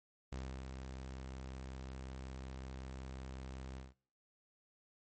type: tone with ADSR envelope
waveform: sawtooth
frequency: 65.41 Hz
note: C2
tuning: in tune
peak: -37 dBFS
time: 0.32-3.94 s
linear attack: 5 ms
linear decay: 300 ms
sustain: -4 dB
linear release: 170 ms
effects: noise-tail reverb RT60 0.6 s tail -25 dB re dry + MP3 32 kbps